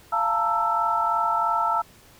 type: tone cluster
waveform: sine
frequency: 690 / 882 / 925 / 1325 Hz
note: F5 / A5 / A#5 / E6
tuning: -21 / +4 / -14 / +9 cents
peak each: -29 / -26 / -27 / -23 dBFS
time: 0.12-1.82 s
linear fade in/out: 10 ms
effects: pink hiss -52 dBFS RMS until 2.19 s